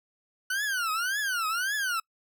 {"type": "tone with vibrato", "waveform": "40% pulse", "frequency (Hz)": 1474, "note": "F#6", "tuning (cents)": -7, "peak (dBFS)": -26, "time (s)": [0.5, 2], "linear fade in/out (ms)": 5, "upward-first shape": "triangle", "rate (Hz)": 1.8, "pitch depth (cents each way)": 290, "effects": ["noise-tail reverb RT60 0.1 s tail -26 dB re dry"]}